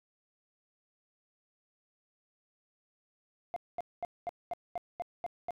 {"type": "tone bursts", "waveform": "sine", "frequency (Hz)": 698.5, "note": "F5", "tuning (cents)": 0, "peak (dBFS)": -30, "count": 9, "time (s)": [3.54, 5.507], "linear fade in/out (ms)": 0, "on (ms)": 23, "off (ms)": 220, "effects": ["tanh soft clip ceiling -31 dBFS"]}